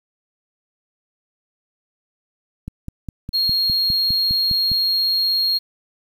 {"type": "click train", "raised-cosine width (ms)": 5, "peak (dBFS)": -16, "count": 11, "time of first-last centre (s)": [2.68, 4.717], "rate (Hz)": 4.91}
{"type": "tone", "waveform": "triangle", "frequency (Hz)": 4261, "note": "C8", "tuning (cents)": 31, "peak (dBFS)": -15, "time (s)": [3.33, 5.59], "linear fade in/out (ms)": 20}
{"effects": ["8-bit"]}